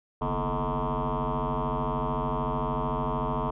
sine tone with frequency modulation, 438.7 Hz, A4, 5 cents flat, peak -24 dBFS, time 0.21-3.51 s, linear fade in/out 10 ms, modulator 96 Hz, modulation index 7.1, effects tanh soft clip ceiling -23 dBFS

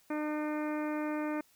harmonic tone, 302.5 Hz, D#4, 49 cents flat, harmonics 1 / 2 / 3 / 4 / 5 / 6 / 7 / 8, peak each -33 / -39 / -43 / -45 / -47 / -49 / -50 / -51 dBFS, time 0.1-1.41 s, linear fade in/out 5 ms, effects white hiss -66 dBFS RMS until 1.55 s

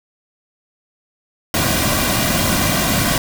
pink noise with comb filter, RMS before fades -17 dBFS, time 1.54-3.18 s, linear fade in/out 2 ms, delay 2.3 ms, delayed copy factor -0.6, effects none

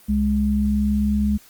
sine tone pair together, 69.3 / 207.7 Hz, C#2 / G#3, 0 / 0 cents, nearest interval octave + perfect fifth, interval 1900 cents, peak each -22 / -18 dBFS, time 0.08-1.38 s, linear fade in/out 20 ms, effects white hiss -50 dBFS RMS until 1.49 s + Opus 24 kbps

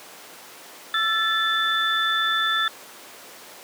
sine tone cluster, 1334 / 1746 / 3514 Hz, E6 / A6 / A7, +20 / -14 / -3 cents, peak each -24 dBFS, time 0.94-2.68 s, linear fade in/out 2 ms, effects pink hiss -42 dBFS RMS until 3.63 s + high-pass 400 Hz 12 dB/octave

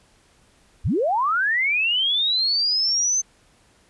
sine linear sweep, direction up, 39.61 to 6272 Hz, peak -18 dBFS, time 0.84-3.22 s, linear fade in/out 20 ms, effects pink hiss -58 dBFS RMS until 3.89 s + resampled to 24000 Hz

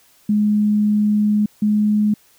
sine tone pair in turn, 209.6 / 210.4 Hz, G#3 / G#3, +16 / +23 cents, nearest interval unison, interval 7 cents, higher second, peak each -13 dBFS, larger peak neither, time 0.29-1.46 / 1.62-2.14 s, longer first, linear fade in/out 5 ms, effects white hiss -54 dBFS RMS until 2.38 s

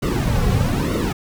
brown noise with flanger, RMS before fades -19 dBFS, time 0.02-1.13 s, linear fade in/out 10 ms, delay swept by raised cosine 1.2 to 3.3 ms, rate 1.1 Hz, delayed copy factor -0.95, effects none

